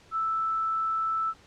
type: tone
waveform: sine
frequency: 1318.5 Hz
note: E6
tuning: in tune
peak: -25 dBFS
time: 0.11-1.34 s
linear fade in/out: 50 ms
effects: pink hiss -56 dBFS RMS until 1.46 s + low-pass 6000 Hz 12 dB/octave